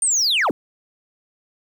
sine linear sweep, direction down, 9010 to 181.8 Hz, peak -13 dBFS, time 0.02-0.51 s, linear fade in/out 2 ms, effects tanh soft clip ceiling -15 dBFS + 8-bit

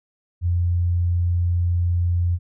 sine tone, 87.31 Hz, F2, in tune, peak -17 dBFS, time 0.41-2.39 s, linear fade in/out 50 ms, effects none

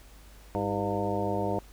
harmonic tone with a mistuned harmonic, 100.6 Hz, G2, 45 cents sharp, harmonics 1 / 2 / 3 / 4 / 5 / 6 / 7 / 9, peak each -35 / -35 / -35 / -35 / -35 / -35 / -35 / -35 dBFS, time 0.55-1.59 s, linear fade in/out 0 ms, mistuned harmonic 3, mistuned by +81 cents, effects added 50 Hz sine -50 dBFS peak until 1.72 s + pink hiss -56 dBFS RMS until 1.72 s

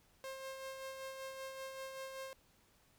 sawtooth tone with tremolo, 532 Hz, C5, 29 cents sharp, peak -39 dBFS, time 0.24-2.33 s, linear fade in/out 0 ms, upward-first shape sine, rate 5.2 Hz, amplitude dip 40%, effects pink hiss -70 dBFS RMS until 2.98 s

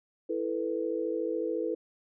sine chord, E suspended fourth, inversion none, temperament equal, 329.6 / 440 / 493.9 Hz, E4 / A4 / B4, 0 / 0 / 0 cents, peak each -33 dBFS, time 0.29-1.75 s, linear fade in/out 10 ms, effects none

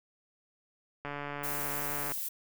click train, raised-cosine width 0.5 ms, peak -23 dBFS, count 155, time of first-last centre 1.05-2.119 s, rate 144 Hz
violet noise, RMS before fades -36 dBFS, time 1.43-2.29 s, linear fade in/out 10 ms
effects none

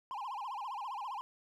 triangle tone with vibrato, 927 Hz, A#5, 10 cents flat, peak -36 dBFS, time 0.11-1.21 s, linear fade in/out 0 ms, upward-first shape sine, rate 15 Hz, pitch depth 260 cents each way, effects none

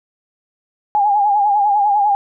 sine tone with vibrato, 821 Hz, G#5, 20 cents flat, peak -11 dBFS, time 0.95-2.15 s, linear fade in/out 0 ms, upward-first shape sine, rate 10 Hz, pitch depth 62 cents each way, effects none

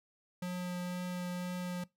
square tone with vibrato, 179.3 Hz, F3, 46 cents sharp, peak -36 dBFS, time 0.42-1.84 s, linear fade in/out 5 ms, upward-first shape triangle, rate 2 Hz, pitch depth 10 cents each way, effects noise-tail reverb RT60 0.2 s tail -22 dB re dry

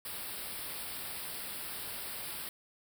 white band-stop noise, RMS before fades -41 dBFS, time 0.05-2.49 s, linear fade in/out 2 ms, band 5200 to 8200 Hz, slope 96 dB/octave, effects none

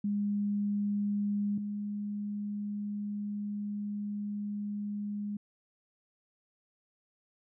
sine tone pair in turn, 204.5 / 206 Hz, G#3 / G#3, -26 / -14 cents, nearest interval unison, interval 12 cents, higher second, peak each -28 / -33 dBFS, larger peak first, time 0.04-1.58 / 1.58-5.37 s, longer second, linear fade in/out 5 ms, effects none

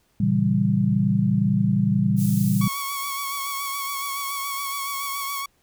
sine chord, A# diminished seventh, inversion none, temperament equal, 116.54 / 138.59 / 164.81 / 196 Hz, A#2 / C#3 / E3 / G3, 0 / 0 / 0 / 0 cents, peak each -24 / -25 / -25 / -20 dBFS, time 0.2-2.68 s, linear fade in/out 5 ms
pink high-pass noise, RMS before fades -35 dBFS, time 2.16-5.44 s, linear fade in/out 50 ms, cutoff 9800 Hz, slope 12 dB/octave
sawtooth tone with vibrato, 1114 Hz, C#6, 8 cents sharp, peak -24 dBFS, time 2.61-5.46 s, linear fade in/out 5 ms, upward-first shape sine, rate 7.1 Hz, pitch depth 31 cents each way
effects pink hiss -65 dBFS RMS until 5.62 s

